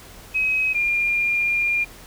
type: tone pair in turn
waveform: sine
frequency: 2541 / 2405 Hz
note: D#7 / D7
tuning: +36 / +41 cents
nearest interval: minor second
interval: 95 cents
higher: first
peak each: -18 dBFS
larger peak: neither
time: 0.34-0.74 / 0.74-1.85 s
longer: second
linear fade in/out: 20 ms
effects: added 40 Hz sine -46 dBFS peak until 2.06 s + pink hiss -44 dBFS RMS until 2.06 s